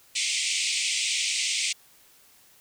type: band-pass noise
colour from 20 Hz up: pink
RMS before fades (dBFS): -27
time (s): 0.15-1.73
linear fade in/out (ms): 10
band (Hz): 2100 to 9000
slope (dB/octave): 96
effects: white hiss -57 dBFS RMS until 2.6 s